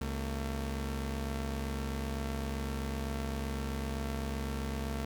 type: tone pair together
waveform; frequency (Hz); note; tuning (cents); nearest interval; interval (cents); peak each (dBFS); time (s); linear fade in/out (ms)
sawtooth; 67.82 / 225.7; C#2 / A3; -37 / +44; octave + major sixth; 2081; -31 / -35; 0.01-5.05; 5
effects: none